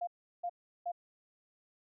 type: tone bursts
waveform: sine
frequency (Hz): 700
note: F5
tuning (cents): +4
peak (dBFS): -33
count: 3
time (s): 0.01-0.919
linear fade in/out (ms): 10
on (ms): 63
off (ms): 360
effects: none